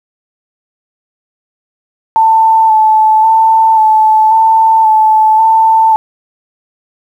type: tone with vibrato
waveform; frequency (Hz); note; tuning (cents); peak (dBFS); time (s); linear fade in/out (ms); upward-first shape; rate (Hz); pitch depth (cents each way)
sine; 880; A5; 0; -4; 2.16-5.96; 0; square; 0.93; 19
effects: 7-bit

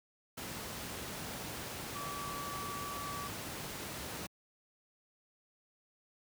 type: tone in noise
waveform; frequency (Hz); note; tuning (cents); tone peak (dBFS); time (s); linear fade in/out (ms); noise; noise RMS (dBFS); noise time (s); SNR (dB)
sine; 1149; D6; -38; -41; 1.95-3.28; 10; pink; -42; 0.37-4.27; -2
effects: high-pass 80 Hz 12 dB/octave

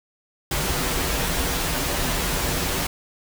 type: noise with comb filter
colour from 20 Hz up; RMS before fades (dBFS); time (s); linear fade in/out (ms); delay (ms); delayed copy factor
pink; -24; 0.51-2.87; 5; 9.4; -0.6
effects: none

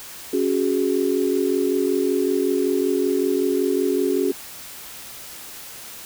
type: chord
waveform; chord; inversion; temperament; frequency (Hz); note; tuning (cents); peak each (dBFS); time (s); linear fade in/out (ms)
sine; C# suspended fourth; none; equal; 277.2 / 370 / 415.3; C#4 / F#4 / G#4; 0 / 0 / 0; -23 / -21 / -23; 0.33-4.32; 5
effects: white hiss -38 dBFS RMS until 6.05 s

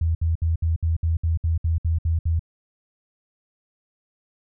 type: tone bursts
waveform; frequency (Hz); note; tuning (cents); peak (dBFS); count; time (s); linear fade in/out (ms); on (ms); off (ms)
sine; 82; E2; -9; -18; 12; 0.01-2.394; 5; 140; 64
effects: none

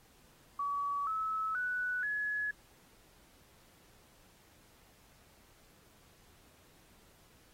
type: tone with pitch steps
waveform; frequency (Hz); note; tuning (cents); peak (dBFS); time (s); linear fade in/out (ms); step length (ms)
sine; 1137 / 1298.5 / 1483 / 1693.8; C#6 / E6 / F#6 / G#6; +44 / -26 / +4 / +34; -32; 0.59-2.51; 5; 480
effects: pink hiss -64 dBFS RMS until 7.53 s + AAC 48 kbps

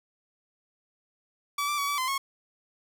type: tone with pitch steps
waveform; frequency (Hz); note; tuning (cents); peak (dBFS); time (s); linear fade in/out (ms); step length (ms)
sawtooth; 1148 / 1174 / 1132 / 1150 / 1031 / 1093; D6 / D6 / C#6 / D6 / C6 / C#6; -40 / -1 / +36 / -37 / -26 / -25; -23; 1.58-2.18; 5; 100
effects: none

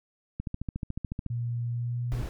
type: click train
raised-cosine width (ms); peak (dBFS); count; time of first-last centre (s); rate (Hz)
5; -20; 13; 0.4-1.263; 13.9
type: tone with pitch glide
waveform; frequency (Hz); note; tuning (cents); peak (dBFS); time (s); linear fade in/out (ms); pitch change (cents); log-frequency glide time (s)
sine; 118.9 to 121.05; A#2 to B2; +35 to -34; -28; 1.3-2.22; 5; +31; 1.71-2
type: noise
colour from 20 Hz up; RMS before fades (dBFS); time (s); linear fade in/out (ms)
brown; -33; 2.12-2.29; 0
effects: none

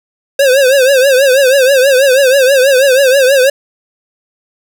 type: tone with vibrato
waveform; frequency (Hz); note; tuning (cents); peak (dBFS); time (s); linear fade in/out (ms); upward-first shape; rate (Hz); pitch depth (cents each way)
square; 533; C5; +32; -6; 0.39-3.5; 5; triangle; 6.2; 130
effects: none

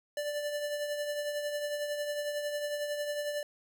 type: tone with tremolo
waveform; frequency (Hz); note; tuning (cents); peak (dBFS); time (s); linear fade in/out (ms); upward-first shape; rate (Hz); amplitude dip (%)
square; 587.3; D5; 0; -31; 0.17-3.43; 2; triangle; 11; 50
effects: none

